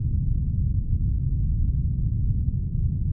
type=low-pass noise; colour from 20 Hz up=white; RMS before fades=-23 dBFS; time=0-3.12 s; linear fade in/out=5 ms; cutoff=130 Hz; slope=24 dB/octave; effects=none